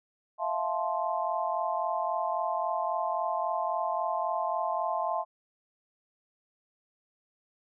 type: chord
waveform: sine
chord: F major seventh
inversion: third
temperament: just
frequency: 654.8 / 698.5 / 873.1 / 1047.7 Hz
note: E5 / F5 / A5 / C6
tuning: -12 / 0 / -14 / +2 cents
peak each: -33 dBFS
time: 0.38-5.25 s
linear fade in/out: 50 ms
effects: none